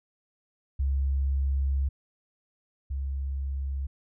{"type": "tone pair in turn", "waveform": "sine", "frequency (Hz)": [68.2, 68.2], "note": ["C#2", "C#2"], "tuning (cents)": [-28, -28], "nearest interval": "unison", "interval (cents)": 0, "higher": "neither", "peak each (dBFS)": [-23, -28], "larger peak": "first", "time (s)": [[0.79, 1.89], [2.9, 3.87]], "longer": "first", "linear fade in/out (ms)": 10, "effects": []}